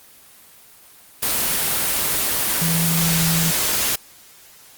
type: tone in noise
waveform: sine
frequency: 165.6 Hz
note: E3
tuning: 8 cents sharp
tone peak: -19 dBFS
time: 2.61-3.51 s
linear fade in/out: 10 ms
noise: white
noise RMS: -20 dBFS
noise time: 1.22-3.96 s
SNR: -2 dB
effects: white hiss -47 dBFS RMS until 4.77 s + Opus 24 kbps